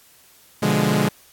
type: chord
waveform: sawtooth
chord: B diminished seventh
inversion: none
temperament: equal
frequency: 123.47 / 146.83 / 174.61 / 207.7 Hz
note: B2 / D3 / F3 / Ab3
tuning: 0 / 0 / 0 / 0 cents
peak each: -22 / -18 / -20 / -16 dBFS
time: 0.62-1.09 s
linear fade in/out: 10 ms
effects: white hiss -52 dBFS RMS until 1.32 s + AAC 64 kbps